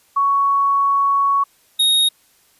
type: tone pair in turn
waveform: sine / square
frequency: 1115 / 3742 Hz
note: C#6 / A#7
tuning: +10 / +6 cents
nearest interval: octave + major sixth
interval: 2096 cents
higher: second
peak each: -13 dBFS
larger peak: neither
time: 0.16-1.44 / 1.79-2.09 s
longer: first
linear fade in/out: 10 ms
effects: white hiss -56 dBFS RMS until 2.59 s + resampled to 32000 Hz